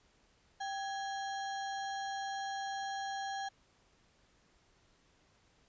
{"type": "tone with sample-and-hold", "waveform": "sine", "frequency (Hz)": 784, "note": "G5", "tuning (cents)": 0, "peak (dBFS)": -36, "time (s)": [0.6, 3.49], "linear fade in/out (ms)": 10, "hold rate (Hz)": 2450, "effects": ["pink hiss -69 dBFS RMS until 5.68 s", "resampled to 16000 Hz"]}